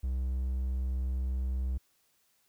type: tone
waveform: triangle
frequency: 64.2 Hz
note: C2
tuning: 32 cents flat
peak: -27 dBFS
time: 0.03-1.78 s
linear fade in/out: 10 ms
effects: white hiss -71 dBFS RMS until 2.48 s